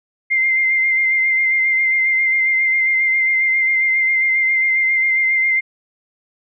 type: tone with vibrato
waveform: sine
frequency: 2093 Hz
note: C7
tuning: in tune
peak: -13 dBFS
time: 0.3-5.61 s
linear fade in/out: 20 ms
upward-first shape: sine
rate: 7.4 Hz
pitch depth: 23 cents each way
effects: none